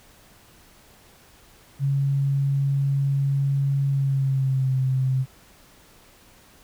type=tone with pitch glide; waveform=sine; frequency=138.59 to 131.11 Hz; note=C#3 to C3; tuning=0 to +4 cents; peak=-19 dBFS; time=1.79-5.26 s; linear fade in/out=50 ms; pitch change=-96 cents; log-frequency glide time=3.88-4.74 s; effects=pink hiss -53 dBFS RMS until 6.63 s